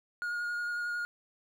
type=tone with vibrato; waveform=triangle; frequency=1432 Hz; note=F6; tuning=43 cents sharp; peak=-30 dBFS; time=0.22-1.05 s; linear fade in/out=0 ms; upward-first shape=sine; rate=11 Hz; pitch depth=12 cents each way; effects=none